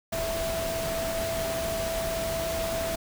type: tone in noise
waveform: sine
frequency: 660 Hz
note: E5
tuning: 2 cents sharp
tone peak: -29 dBFS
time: 0.12-2.96 s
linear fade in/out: 10 ms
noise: pink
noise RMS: -33 dBFS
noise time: 0.12-2.96 s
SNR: +1 dB
effects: none